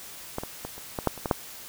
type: clicks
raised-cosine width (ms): 1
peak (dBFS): -15 / -19 / -19 / -28 / -15 / -7 / -26 / -14 / -6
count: 9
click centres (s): 0.384 / 0.435 / 0.65 / 0.78 / 0.988 / 1.073 / 1.177 / 1.258 / 1.312
effects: white hiss -43 dBFS RMS until 1.68 s